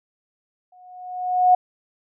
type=tone with exponential growth; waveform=sine; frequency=729 Hz; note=F#5; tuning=26 cents flat; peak=-9 dBFS; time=0.72-1.55 s; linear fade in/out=5 ms; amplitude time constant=180 ms; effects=none